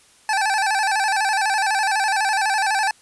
25% pulse tone with vibrato, 820 Hz, G#5, 22 cents flat, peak -14 dBFS, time 0.29-2.91 s, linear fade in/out 2 ms, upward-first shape square, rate 12 Hz, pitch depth 91 cents each way, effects white hiss -53 dBFS RMS until 3.01 s + resampled to 24000 Hz

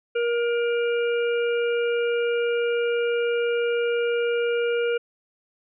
harmonic tone, 473 Hz, A#4, 25 cents sharp, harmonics 1 / 3 / 5 / 6, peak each -21 / -31 / -35 / -37 dBFS, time 0.15-4.98 s, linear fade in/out 10 ms, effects none

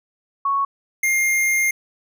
sine / square tone pair in turn, 1108.7 / 2118 Hz, C#6 / C7, 0 / +21 cents, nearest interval major seventh, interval 1121 cents, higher second, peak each -17 dBFS, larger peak neither, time 0.45-0.65 / 1.03-1.71 s, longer second, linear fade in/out 5 ms, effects none

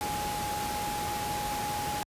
sine tone in noise, 832 Hz, G#5, 3 cents sharp, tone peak -32 dBFS, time 0.01-2.03 s, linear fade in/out 0 ms, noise pink, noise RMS -35 dBFS, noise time 0.01-2.03 s, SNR 0 dB, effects high-pass 60 Hz 12 dB/octave + resampled to 32000 Hz

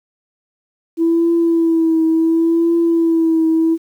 sine tone with vibrato, 329.6 Hz, E4, in tune, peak -10 dBFS, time 0.97-3.78 s, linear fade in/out 50 ms, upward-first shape triangle, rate 0.7 Hz, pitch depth 43 cents each way, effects tanh soft clip ceiling -7 dBFS + 8-bit

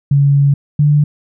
sine tone pair in turn, 141 / 147.34 Hz, C#3 / D3, +30 / +6 cents, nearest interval minor second, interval 76 cents, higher second, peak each -7 dBFS, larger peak neither, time 0.11-0.54 / 0.79-1.04 s, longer first, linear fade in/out 5 ms, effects none

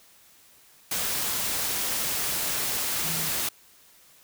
sine tone in noise, 162.7 Hz, E3, 22 cents flat, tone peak -36 dBFS, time 3.04-3.29 s, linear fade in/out 5 ms, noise white, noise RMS -28 dBFS, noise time 0.91-3.49 s, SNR -11 dB, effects white hiss -56 dBFS RMS until 4.23 s

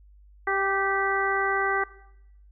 harmonic tone with a mistuned harmonic, 392 Hz, G4, in tune, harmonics 1 / 2 / 3 / 4 / 5, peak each -29 / -29 / -29 / -29 / -29 dBFS, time 0.47-1.84 s, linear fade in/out 5 ms, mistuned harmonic 4, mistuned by -22 cents, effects noise-tail reverb RT60 0.8 s tail -18 dB re dry + added 50 Hz sine -50 dBFS peak until 2.51 s

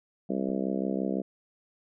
harmonic tone, 65.9 Hz, C2, 13 cents sharp, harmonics 3 / 4 / 5 / 6 / 7 / 8 / 9 / 10, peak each -31 / -33 / -35 / -37 / -38 / -39 / -40 / -41 dBFS, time 0.29-1.22 s, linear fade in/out 10 ms
clicks, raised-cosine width 2 ms, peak -33 dBFS, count 2, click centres 0.491 / 0.496 s
effects none

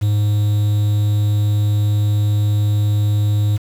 triangle tone with quantisation, 104.2 Hz, G#2, 6 cents sharp, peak -11 dBFS, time 0.01-3.58 s, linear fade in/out 20 ms, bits 6, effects none

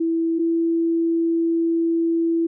sine tone pair in turn, 329.6 / 332.3 Hz, E4 / E4, 0 / +14 cents, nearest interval unison, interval 14 cents, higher second, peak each -18 / -17 dBFS, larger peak second, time 0-0.39 / 0.39-2.47 s, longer second, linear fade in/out 10 ms, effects none

